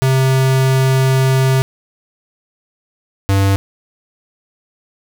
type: tone pair in turn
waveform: square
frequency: 132.2 / 98.01 Hz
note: C3 / G2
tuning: +18 / 0 cents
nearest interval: perfect fourth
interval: 518 cents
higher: first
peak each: -11 / -11 dBFS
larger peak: neither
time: 0.02-1.62 / 3.29-3.56 s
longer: first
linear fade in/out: 0 ms
effects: none